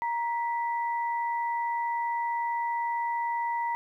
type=tone pair together; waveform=sine; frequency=937.7 / 1975.5 Hz; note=A#5 / B6; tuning=+10 / 0 cents; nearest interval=octave + minor second; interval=1290 cents; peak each=-27 / -37 dBFS; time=0.02-3.75 s; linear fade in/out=0 ms; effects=11-bit